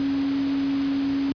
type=tone in noise; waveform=sine; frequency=275.8 Hz; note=C#4; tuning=9 cents flat; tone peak=-21 dBFS; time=0-1.32 s; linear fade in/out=0 ms; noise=pink; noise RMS=-36 dBFS; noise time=0-1.32 s; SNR=+12 dB; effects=high-pass 80 Hz 12 dB/octave + resampled to 11025 Hz